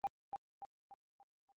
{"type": "tone with echo", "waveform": "sine", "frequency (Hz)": 797, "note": "G5", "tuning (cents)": 28, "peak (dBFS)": -31, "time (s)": [0.04, 0.07], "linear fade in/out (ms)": 0, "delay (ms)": 290, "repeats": 5, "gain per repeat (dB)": -7, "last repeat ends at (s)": 1.52, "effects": ["tanh soft clip ceiling -30 dBFS", "Opus 24 kbps"]}